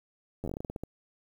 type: slowing click train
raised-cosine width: 2 ms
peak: -23 dBFS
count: 13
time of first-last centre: 0.44-0.836 s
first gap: 10 ms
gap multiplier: 1.2
effects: 9-bit